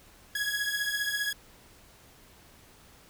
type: beating tone pair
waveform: sawtooth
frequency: 1661.2 / 1676.2 Hz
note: G#6 / G#6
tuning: 0 / +16 cents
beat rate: 15 Hz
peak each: -28 dBFS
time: 0.35-1.33 s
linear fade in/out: 5 ms
effects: pink hiss -56 dBFS RMS until 3.09 s